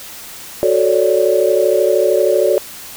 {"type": "chord", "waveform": "sine", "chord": "D major seventh", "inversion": "first", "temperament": "equal", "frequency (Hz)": [370, 440, 554.4, 587.3], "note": ["F#4", "A4", "C#5", "D5"], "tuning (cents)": [0, 0, 0, 0], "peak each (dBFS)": -16, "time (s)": [0.63, 2.58], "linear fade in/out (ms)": 0, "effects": ["white hiss -33 dBFS RMS until 2.96 s"]}